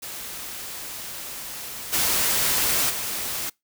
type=noise with level steps; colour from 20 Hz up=white; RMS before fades=-35 / -22 / -29 dBFS; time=0.02-3.5 s; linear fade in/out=10 ms; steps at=1.92 / 2.89 s; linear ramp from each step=20 ms; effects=noise-tail reverb RT60 0.2 s tail -25 dB re dry